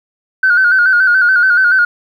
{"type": "tone with vibrato", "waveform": "sine", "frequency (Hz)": 1480, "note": "F#6", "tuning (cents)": 0, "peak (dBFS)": -6, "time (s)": [0.43, 1.85], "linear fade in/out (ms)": 5, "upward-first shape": "square", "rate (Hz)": 7, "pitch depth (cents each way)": 58, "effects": ["tanh soft clip ceiling -2 dBFS", "8-bit"]}